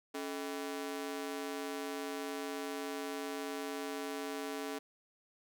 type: ring-modulated tone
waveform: sawtooth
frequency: 356.7 Hz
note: F4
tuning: 37 cents sharp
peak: -31 dBFS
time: 0.14-4.79 s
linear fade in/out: 10 ms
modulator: 77.9 Hz
effects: none